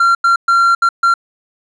triangle tone bursts at uneven times, 1374 Hz, F6, 29 cents flat, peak -6 dBFS, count 5, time 0-0.15 / 0.24-0.36 / 0.48-0.75 / 0.82-0.89 / 1.03-1.14 s, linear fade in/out 5 ms, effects resampled to 22050 Hz

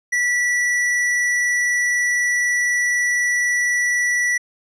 triangle tone with hard clipping, 1954 Hz, B6, 19 cents flat, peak -18 dBFS, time 0.12-4.38 s, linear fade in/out 10 ms, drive 16 dB, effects low-pass 9000 Hz 12 dB/octave

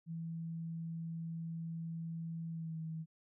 sine tone with pitch glide, 164.81 to 160.58 Hz, E3 to E3, 0 to -45 cents, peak -39 dBFS, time 0.06-3.06 s, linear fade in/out 50 ms, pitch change -45 cents, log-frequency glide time 2.5-2.78 s, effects none

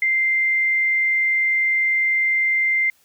sine tone, 2090 Hz, C7, 2 cents flat, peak -16 dBFS, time 0.02-2.9 s, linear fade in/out 2 ms, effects white hiss -59 dBFS RMS until 3.04 s

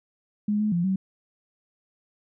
sine tone with pitch steps, 208.5 / 212.5 / 172.8 / 190.4 Hz, G#3 / G#3 / F3 / F#3, +7 / +40 / -18 / +50 cents, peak -21 dBFS, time 0.48-0.96 s, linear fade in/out 5 ms, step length 120 ms, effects none

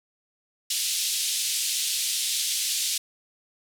pink band-pass noise, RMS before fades -27 dBFS, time 0.7-2.98 s, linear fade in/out 5 ms, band 3200 to 12000 Hz, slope 24 dB/octave, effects none

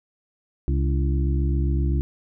harmonic tone with a mistuned harmonic, 67.7 Hz, C#2, 40 cents flat, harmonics 1 / 2 / 3 / 4 / 5, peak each -20 / -26 / -34 / -33 / -33 dBFS, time 0.68-2.01 s, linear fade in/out 0 ms, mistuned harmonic 4, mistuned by +85 cents, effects none

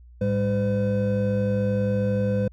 triangle tone cluster, 107.6 / 200.4 / 508 Hz, A2 / G3 / B4, -38 / +38 / +49 cents, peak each -23 dBFS, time 0.21-2.48 s, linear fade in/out 5 ms, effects added 60 Hz sine -45 dBFS peak until 2.52 s

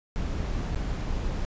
brown noise with dropouts, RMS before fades -29 dBFS, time 0.16-1.45 s, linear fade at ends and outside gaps 0 ms, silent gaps 0.747-0.758 s, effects resampled to 16000 Hz

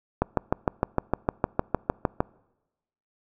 click train, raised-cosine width 1 ms, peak -7 dBFS, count 14, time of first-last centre 0.22-2.205 s, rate 6.55 Hz, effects noise-tail reverb RT60 1.0 s tail -25 dB re dry

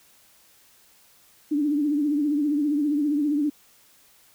sine tone with vibrato, 293.7 Hz, D4, in tune, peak -20 dBFS, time 1.51-3.5 s, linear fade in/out 10 ms, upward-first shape triangle, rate 15 Hz, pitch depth 92 cents each way, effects white hiss -57 dBFS RMS until 4.34 s

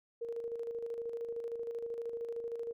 sine tone with tremolo, 466.2 Hz, A#4, in tune, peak -35 dBFS, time 0.21-2.73 s, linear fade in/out 10 ms, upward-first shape square, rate 13 Hz, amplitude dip 45%, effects none

